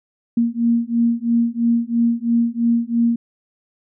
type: beating tone pair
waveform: sine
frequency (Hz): 232.4 / 235.4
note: A#3 / A#3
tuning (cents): -5 / +17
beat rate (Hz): 3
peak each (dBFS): -18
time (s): 0.37-3.16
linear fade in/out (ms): 5
effects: none